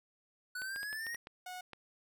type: exponential sweep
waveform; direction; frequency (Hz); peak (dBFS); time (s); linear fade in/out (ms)
square; up; 1470 to 1900; -39; 0.55-1.16; 5
type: clicks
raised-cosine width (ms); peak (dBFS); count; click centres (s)
0.3; -31; 8; 0.619 / 0.761 / 0.831 / 0.929 / 1.067 / 1.146 / 1.271 / 1.733
type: tone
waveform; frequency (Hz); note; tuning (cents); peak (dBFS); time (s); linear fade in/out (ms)
sawtooth; 731; F#5; -21; -39; 1.46-1.61; 5
effects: none